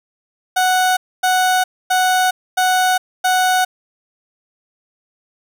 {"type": "tone bursts", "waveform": "30% pulse", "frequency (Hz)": 740, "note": "F#5", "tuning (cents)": 0, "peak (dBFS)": -10, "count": 5, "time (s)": [0.56, 3.65], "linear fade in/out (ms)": 10, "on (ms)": 410, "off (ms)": 260, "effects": []}